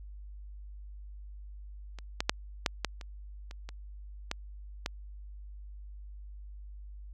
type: clicks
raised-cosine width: 0.2 ms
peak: -28 / -12 / -6 / -8 / -11 / -27 / -28 / -26 / -14 / -14 dBFS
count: 10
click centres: 1.987 / 2.205 / 2.295 / 2.662 / 2.847 / 3.012 / 3.511 / 3.69 / 4.314 / 4.861 s
effects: added 50 Hz sine -43 dBFS peak until 7.13 s